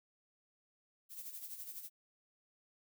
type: noise with tremolo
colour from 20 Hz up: violet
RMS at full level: -45 dBFS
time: 1.09-1.9 s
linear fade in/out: 50 ms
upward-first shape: sine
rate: 12 Hz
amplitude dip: 60%
effects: none